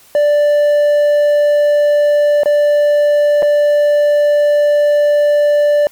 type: tone with dropouts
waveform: triangle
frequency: 587.3 Hz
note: D5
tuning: in tune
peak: -6 dBFS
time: 0.15-5.87 s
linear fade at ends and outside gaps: 1 ms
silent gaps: 2.434-2.458 / 3.423-3.428 s
effects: white hiss -45 dBFS RMS until 5.91 s + MP3 96 kbps